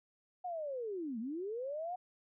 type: linear two-way sweep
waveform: sine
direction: down then up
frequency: 740 to 212.4 to 740 Hz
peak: -37 dBFS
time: 0.44-1.96 s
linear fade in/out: 10 ms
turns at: 1.19 s
effects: none